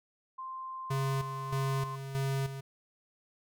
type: tone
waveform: sine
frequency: 1046.5 Hz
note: C6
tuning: in tune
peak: -38 dBFS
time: 0.38-1.96 s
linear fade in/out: 10 ms
type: tone with tremolo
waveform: square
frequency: 136 Hz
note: C#3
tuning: 33 cents flat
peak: -30 dBFS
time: 0.9-2.61 s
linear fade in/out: 10 ms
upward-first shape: square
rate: 1.6 Hz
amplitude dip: 65%
effects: none